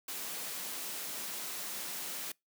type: high-pass noise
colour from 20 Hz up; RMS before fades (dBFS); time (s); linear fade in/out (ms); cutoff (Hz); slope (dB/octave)
white; -40; 0.08-2.32; 5; 150; 48
effects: noise-tail reverb RT60 0.2 s tail -26 dB re dry